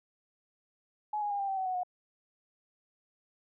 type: tone with pitch steps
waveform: sine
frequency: 845 / 826.7 / 808.7 / 791.2 / 774 / 757.2 / 740.7 / 724.7 Hz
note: G#5 / G#5 / G#5 / G5 / G5 / F#5 / F#5 / F#5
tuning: +30 / -8 / -46 / +16 / -22 / +40 / +2 / -36 cents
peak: -30 dBFS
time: 1.13-1.834 s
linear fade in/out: 5 ms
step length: 88 ms
effects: none